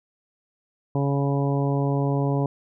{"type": "harmonic tone", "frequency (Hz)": 140, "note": "C#3", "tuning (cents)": 18, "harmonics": [1, 2, 3, 4, 5, 6, 7], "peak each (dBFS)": [-22, -27, -29, -32, -34, -37, -35], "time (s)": [0.95, 2.46], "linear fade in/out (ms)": 2, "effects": []}